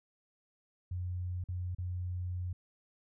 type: tone with dropouts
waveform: sine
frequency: 90 Hz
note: F#2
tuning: 47 cents flat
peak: -34 dBFS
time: 0.91-2.53 s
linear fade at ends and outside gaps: 5 ms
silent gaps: 1.44-1.486 / 1.749-1.784 s
effects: none